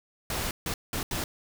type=noise bursts at uneven times; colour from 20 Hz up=pink; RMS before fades=-31 dBFS; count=4; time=0.3-0.51 / 0.66-0.74 / 0.93-1.03 / 1.11-1.24 s; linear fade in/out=2 ms; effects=none